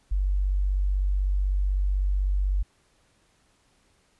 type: tone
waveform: sine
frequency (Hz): 48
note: G1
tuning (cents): -36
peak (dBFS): -21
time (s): 0.11-2.63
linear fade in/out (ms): 10
effects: pink hiss -65 dBFS RMS until 4.19 s + resampled to 24000 Hz